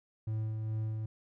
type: tone with tremolo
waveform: triangle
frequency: 109.4 Hz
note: A2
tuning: 9 cents flat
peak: -29 dBFS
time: 0.27-1.06 s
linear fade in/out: 5 ms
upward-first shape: sine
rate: 2.4 Hz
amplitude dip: 30%
effects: none